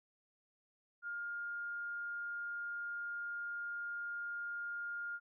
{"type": "tone", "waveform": "sine", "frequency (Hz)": 1412, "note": "F6", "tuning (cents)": 19, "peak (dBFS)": -39, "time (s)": [1.02, 5.2], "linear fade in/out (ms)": 50, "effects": []}